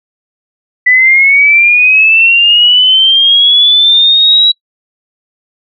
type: linear sweep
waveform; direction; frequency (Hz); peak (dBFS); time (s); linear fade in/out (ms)
sine; up; 1975.5 to 3900; -3; 0.86-4.52; 10
effects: noise-tail reverb RT60 0.1 s tail -24 dB re dry